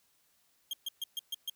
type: tone bursts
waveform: 40% pulse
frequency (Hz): 3223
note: G7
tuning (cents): +47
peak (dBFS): -33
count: 6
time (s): 0.71-1.498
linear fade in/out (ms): 2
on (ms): 23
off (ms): 130
effects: white hiss -71 dBFS RMS until 1.55 s